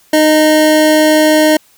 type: tone pair together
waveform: square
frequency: 307.6 / 619 Hz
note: D#4 / D#5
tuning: -20 / -9 cents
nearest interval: octave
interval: 1211 cents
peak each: -10 dBFS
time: 0.13-1.57 s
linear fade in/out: 5 ms
effects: white hiss -49 dBFS RMS until 1.77 s